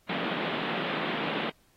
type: band-pass noise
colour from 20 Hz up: pink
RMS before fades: -32 dBFS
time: 0.09-1.5 s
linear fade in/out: 5 ms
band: 160 to 3600 Hz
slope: 48 dB/octave
effects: pink hiss -66 dBFS RMS until 1.76 s + AAC 48 kbps